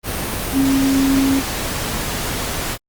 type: tone in noise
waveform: sine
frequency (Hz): 270.5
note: C#4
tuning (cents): -42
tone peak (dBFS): -13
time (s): 0.52-1.42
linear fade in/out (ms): 50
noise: pink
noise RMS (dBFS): -23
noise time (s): 0.03-2.78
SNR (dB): +7
effects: Opus 32 kbps